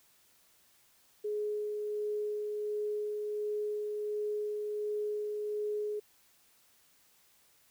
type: tone with tremolo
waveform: sine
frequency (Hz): 419.9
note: G#4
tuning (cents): +19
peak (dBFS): -31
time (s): 1.24-6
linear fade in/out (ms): 10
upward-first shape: sine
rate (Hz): 1.4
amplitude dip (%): 25
effects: white hiss -66 dBFS RMS until 7.7 s